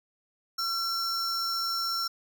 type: tone pair together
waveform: square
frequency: 1357 / 5428 Hz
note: E6 / E8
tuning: +50 / +50 cents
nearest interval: 2 octaves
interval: 2400 cents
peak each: -33 / -30 dBFS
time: 0.58-2.08 s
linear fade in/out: 10 ms
effects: none